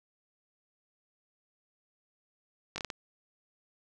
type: slowing click train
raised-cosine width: 0.2 ms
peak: -18 dBFS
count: 5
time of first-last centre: 2.76-2.902 s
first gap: 20 ms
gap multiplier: 1.4
effects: none